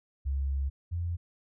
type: tone pair in turn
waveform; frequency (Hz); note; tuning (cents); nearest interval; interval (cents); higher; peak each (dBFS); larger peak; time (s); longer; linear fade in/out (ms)
sine; 68.5 / 86.01; C#2 / F2; -20 / -26; major third; 394; second; -27 / -29; first; 0.25-0.7 / 0.91-1.17; first; 20
effects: none